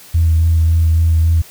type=tone with vibrato; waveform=sine; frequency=81.8 Hz; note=E2; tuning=13 cents flat; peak=-8 dBFS; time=0.14-1.42 s; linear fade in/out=10 ms; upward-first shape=sine; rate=3.6 Hz; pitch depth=22 cents each way; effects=tanh soft clip ceiling -4 dBFS + white hiss -40 dBFS RMS until 1.5 s